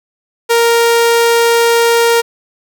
sawtooth tone, 466.2 Hz, A#4, in tune, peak -4 dBFS, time 0.49-2.22 s, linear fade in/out 20 ms, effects none

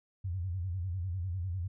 sine tone with vibrato, 90.2 Hz, F#2, 44 cents flat, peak -32 dBFS, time 0.24-1.68 s, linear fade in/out 10 ms, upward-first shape square, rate 10 Hz, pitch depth 110 cents each way, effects none

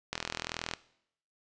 click train, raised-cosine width 0.2 ms, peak -15 dBFS, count 26, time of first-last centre 0.13-0.737 s, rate 41.2 Hz, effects noise-tail reverb RT60 0.7 s tail -19 dB re dry + resampled to 22050 Hz

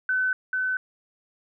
sine tone with echo, 1514 Hz, F#6, 39 cents sharp, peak -21 dBFS, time 0.09-0.33 s, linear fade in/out 2 ms, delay 440 ms, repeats 1, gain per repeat -2 dB, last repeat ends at 0.77 s, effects none

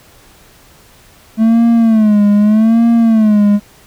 triangle tone with vibrato, 218.5 Hz, A3, 12 cents flat, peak -4 dBFS, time 1.37-3.6 s, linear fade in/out 50 ms, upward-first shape sine, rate 0.82 Hz, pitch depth 110 cents each way, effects pink hiss -44 dBFS RMS until 3.86 s

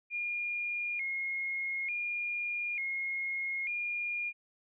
sine tone with vibrato, 2283 Hz, D7, 50 cents flat, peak -32 dBFS, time 0.1-4.33 s, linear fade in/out 50 ms, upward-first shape square, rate 0.56 Hz, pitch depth 100 cents each way, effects none

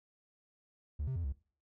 triangle tone with pitch steps, 73.8 / 131.4 / 85.4 / 67.8 Hz, D2 / C3 / F2 / C#2, +9 / +8 / -38 / -38 cents, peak -31 dBFS, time 0.99-1.326 s, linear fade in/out 10 ms, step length 84 ms, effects noise-tail reverb RT60 0.4 s tail -21 dB re dry + tanh soft clip ceiling -27 dBFS

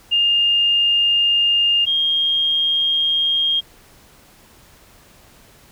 sine tone pair in turn, 2818 / 3231 Hz, F7 / G#7, +15 / -48 cents, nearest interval major second, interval 237 cents, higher second, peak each -13 / -15 dBFS, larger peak first, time 0.11-1.86 / 1.86-3.61 s, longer neither, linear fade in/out 20 ms, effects pink hiss -49 dBFS RMS until 5.71 s

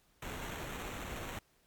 pink noise with sample-and-hold, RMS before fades -42 dBFS, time 0.22-1.39 s, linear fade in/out 5 ms, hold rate 4900 Hz, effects pink hiss -70 dBFS RMS until 1.66 s + MP3 96 kbps

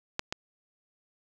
clicks, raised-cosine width 0.2 ms, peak -11 / -14 dBFS, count 2, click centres 0.194 / 0.325 s, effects none

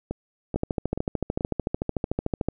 two click trains, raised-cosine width 2 ms, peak -15 / -11 dBFS, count 4 / 27, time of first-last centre 0.11-1.409 / 0.56-2.486 s, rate 2.31 / 13.5 Hz, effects none

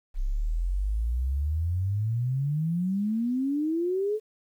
sine exponential sweep, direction up, 31.4 to 440 Hz, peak -24 dBFS, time 0.14-4.2 s, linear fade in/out 50 ms, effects 10-bit

